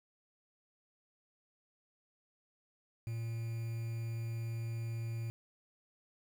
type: tone with quantisation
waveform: triangle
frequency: 114.7 Hz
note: A#2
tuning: 28 cents flat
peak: -34 dBFS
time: 3.07-5.3 s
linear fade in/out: 0 ms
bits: 9
effects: none